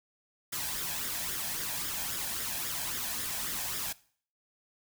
white noise with flanger, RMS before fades -35 dBFS, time 0.52-3.93 s, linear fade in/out 10 ms, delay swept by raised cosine 0.57 to 1.25 ms, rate 3.7 Hz, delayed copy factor +0.55, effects noise-tail reverb RT60 0.5 s tail -20 dB re dry

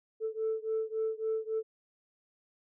sine beating tone pair, 440 / 443.6 Hz, A4 / A4, 0 / +14 cents, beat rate 3.6 Hz, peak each -32 / -33 dBFS, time 0.2-1.63 s, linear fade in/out 50 ms, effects tanh soft clip ceiling -25 dBFS

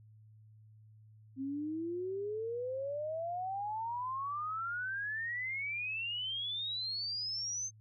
sine exponential sweep, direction up, 261.6 to 6350 Hz, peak -35 dBFS, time 1.36-7.71 s, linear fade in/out 50 ms, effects added 108 Hz sine -56 dBFS peak until 7.8 s

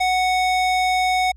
square tone with band-pass filter, 740 Hz, F#5, in tune, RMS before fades -19 dBFS, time 0-1.32 s, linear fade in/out 10 ms, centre 2000 Hz, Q 0.51, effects added 60 Hz sine -41 dBFS peak until 1.36 s

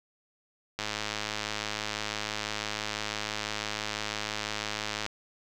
click train, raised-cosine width 0.2 ms, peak -14 dBFS, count 454, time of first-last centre 0.79-5.064 s, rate 106 Hz, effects none

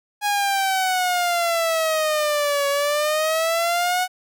sawtooth exponential two-way sweep, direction down then up, 830.6 to 561 to 741 Hz, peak -15 dBFS, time 0.21-4.08 s, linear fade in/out 50 ms, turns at 2.68 s, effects none

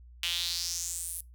sawtooth tone with high-pass filter sweep, 171.9 Hz, F3, 27 cents flat, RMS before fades -34 dBFS, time 0.23-1.21 s, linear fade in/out 2 ms, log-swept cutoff 2900 to 11000 Hz, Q 4, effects noise-tail reverb RT60 0.2 s tail -22 dB re dry + added 60 Hz sine -49 dBFS peak until 1.34 s

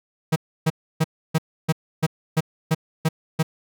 45% pulse tone bursts, 159.2 Hz, D#3, 40 cents sharp, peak -16 dBFS, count 10, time 0.32-3.43 s, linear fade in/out 10 ms, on 41 ms, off 300 ms, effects none

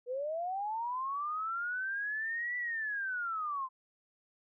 sine linear two-way sweep, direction up then down, 477.1 to 1975.5 to 1020 Hz, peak -33 dBFS, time 0.06-3.69 s, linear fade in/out 50 ms, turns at 2.57 s, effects none

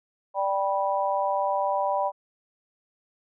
sine chord, G major, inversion second, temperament just, 588 / 784 / 980 Hz, D5 / G5 / B5, +2 / 0 / -14 cents, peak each -27 dBFS, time 0.34-2.12 s, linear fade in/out 50 ms, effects none

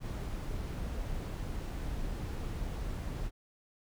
brown noise, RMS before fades -37 dBFS, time 0-3.31 s, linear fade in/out 50 ms, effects none

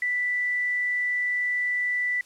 sine tone, 1975.5 Hz, B6, in tune, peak -23 dBFS, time 0.02-2.21 s, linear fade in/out 2 ms, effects white hiss -55 dBFS RMS until 2.25 s + low-pass 9000 Hz 12 dB/octave

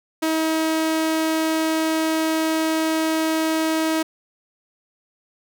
sawtooth tone, 319 Hz, D#4, 43 cents sharp, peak -15 dBFS, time 0.22-4.03 s, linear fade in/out 10 ms, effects none

